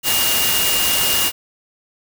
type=tone in noise; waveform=sine; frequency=2838 Hz; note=F7; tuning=27 cents sharp; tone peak=-21 dBFS; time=0.03-1.32 s; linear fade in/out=50 ms; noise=white; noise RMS=-18 dBFS; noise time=0.03-1.32 s; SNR=-6 dB; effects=none